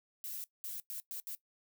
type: noise bursts at uneven times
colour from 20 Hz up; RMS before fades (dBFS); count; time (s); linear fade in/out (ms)
violet; -42; 5; 0.24-0.44 / 0.64-0.8 / 0.9-1 / 1.11-1.2 / 1.27-1.35; 0
effects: noise-tail reverb RT60 0.1 s tail -18 dB re dry